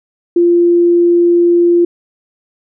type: tone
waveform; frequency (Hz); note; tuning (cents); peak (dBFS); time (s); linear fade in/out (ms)
sine; 346; F4; -16; -6; 0.36-1.85; 5
effects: none